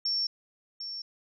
sine tone with echo, 5450 Hz, F8, 43 cents flat, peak -26 dBFS, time 0.05-0.27 s, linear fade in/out 5 ms, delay 750 ms, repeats 1, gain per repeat -9 dB, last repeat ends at 1.02 s, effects none

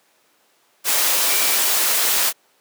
sine tone in noise, 2331 Hz, D7, 14 cents flat, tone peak -29 dBFS, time 1.25-1.59 s, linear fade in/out 50 ms, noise white, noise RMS -18 dBFS, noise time 0.84-2.33 s, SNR -14 dB, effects pink hiss -59 dBFS RMS until 2.6 s + high-pass 400 Hz 12 dB/octave

